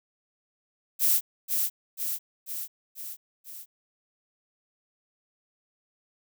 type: noise with echo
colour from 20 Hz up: violet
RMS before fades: -22 dBFS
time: 0.99-1.21 s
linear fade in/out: 50 ms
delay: 490 ms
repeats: 5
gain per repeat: -4 dB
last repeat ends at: 3.66 s
effects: none